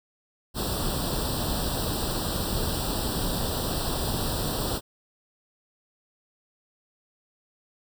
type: noise with comb filter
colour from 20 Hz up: pink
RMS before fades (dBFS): -28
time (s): 0.54-4.81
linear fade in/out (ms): 50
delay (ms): 0.23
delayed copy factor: +1
effects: none